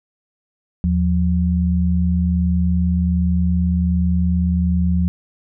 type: tone pair together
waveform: sine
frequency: 79.4 / 178.05 Hz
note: D#2 / F3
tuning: +36 / +34 cents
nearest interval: octave + major second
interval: 1398 cents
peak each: -17 dBFS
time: 0.84-5.08 s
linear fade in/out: 0 ms
effects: none